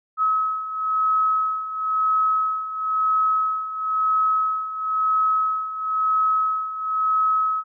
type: beating tone pair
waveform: sine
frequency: 1282 / 1282.99 Hz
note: E6 / E6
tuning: -49 / -47 cents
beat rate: 0.99 Hz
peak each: -25 / -20 dBFS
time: 0.17-7.64 s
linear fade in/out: 50 ms
effects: none